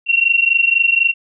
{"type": "tone pair together", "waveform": "sine", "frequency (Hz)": [2725, 2749], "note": ["F7", "F7"], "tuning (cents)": [-43, -28], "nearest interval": "unison", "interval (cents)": 15, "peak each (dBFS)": -14, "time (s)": [0.06, 1.14], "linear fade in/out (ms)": 50, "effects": []}